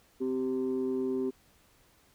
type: tone pair together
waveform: sine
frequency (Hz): 259.6 / 389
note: C4 / G4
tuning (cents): -13 / -13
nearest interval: perfect fifth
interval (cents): 700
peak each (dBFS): -30 / -29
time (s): 0.2-1.31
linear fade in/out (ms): 20
effects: tanh soft clip ceiling -24 dBFS + pink hiss -64 dBFS RMS until 2.14 s